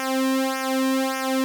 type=tone with flanger; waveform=sawtooth; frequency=264.1 Hz; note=C4; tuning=16 cents sharp; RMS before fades=-23 dBFS; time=0-1.44 s; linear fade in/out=0 ms; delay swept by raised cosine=0.24 to 1.44 ms; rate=1.7 Hz; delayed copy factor=-1; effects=none